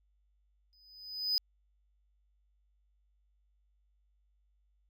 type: tone with exponential growth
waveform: triangle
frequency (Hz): 4998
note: D#8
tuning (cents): +7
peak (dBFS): -24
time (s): 0.73-1.38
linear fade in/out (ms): 0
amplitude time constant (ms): 140
effects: added 50 Hz sine -69 dBFS peak until 4.89 s